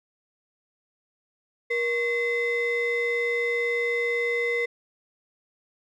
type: ring-modulated tone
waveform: triangle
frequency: 786 Hz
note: G5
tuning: 4 cents sharp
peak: -18 dBFS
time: 1.7-4.66 s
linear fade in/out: 10 ms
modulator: 1260 Hz
effects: none